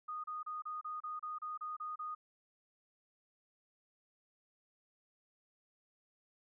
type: tone bursts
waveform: sine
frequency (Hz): 1236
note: D#6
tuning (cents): -12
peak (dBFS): -39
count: 11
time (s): 0.08-2.15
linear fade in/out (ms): 10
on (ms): 160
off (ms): 31
effects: none